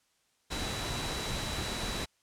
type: tone in noise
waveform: sine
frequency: 3929 Hz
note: B7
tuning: 10 cents flat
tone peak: -41 dBFS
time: 0.5-2.06 s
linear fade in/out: 20 ms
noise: pink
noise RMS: -35 dBFS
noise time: 0.5-2.06 s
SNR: -9 dB
effects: white hiss -72 dBFS RMS until 2.22 s + low-pass 9000 Hz 12 dB/octave